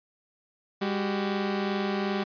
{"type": "tone pair together", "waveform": "sawtooth", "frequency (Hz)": [201.3, 380], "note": ["G3", "F#4"], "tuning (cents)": [46, 46], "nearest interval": "major seventh", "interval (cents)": 1100, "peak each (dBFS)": [-24, -27], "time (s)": [0.81, 2.24], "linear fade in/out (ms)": 10, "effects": ["resampled to 11025 Hz"]}